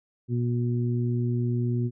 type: harmonic tone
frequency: 120.6 Hz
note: B2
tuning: 41 cents flat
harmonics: 1 / 2 / 3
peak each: -24 / -30 / -34 dBFS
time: 0.28-1.91 s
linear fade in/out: 50 ms
effects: none